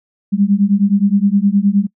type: beating tone pair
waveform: sine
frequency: 196 / 205.6 Hz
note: G3 / G#3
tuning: 0 / -17 cents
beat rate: 9.6 Hz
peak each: -13 dBFS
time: 0.32-1.87 s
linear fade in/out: 20 ms
effects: noise-tail reverb RT60 0.1 s tail -25 dB re dry